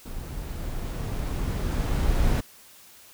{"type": "noise with level ramp", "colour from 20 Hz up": "brown", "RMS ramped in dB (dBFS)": [-36, -21], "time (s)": [0.05, 2.41], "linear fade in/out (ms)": 10, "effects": ["white hiss -51 dBFS RMS until 3.13 s"]}